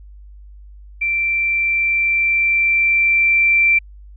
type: tone with level ramp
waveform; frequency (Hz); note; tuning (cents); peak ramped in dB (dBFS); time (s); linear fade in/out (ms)
sine; 2349; D7; 0; -16 to -10; 1.01-3.79; 10
effects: added 50 Hz sine -37 dBFS peak until 4.16 s